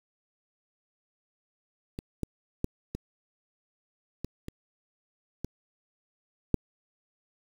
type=clicks; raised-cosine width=3 ms; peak=-23 / -17 / -14 / -21 / -21 / -25 / -20 / -9 dBFS; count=8; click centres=1.989 / 2.233 / 2.644 / 2.95 / 4.246 / 4.484 / 5.446 / 6.543 s; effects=7-bit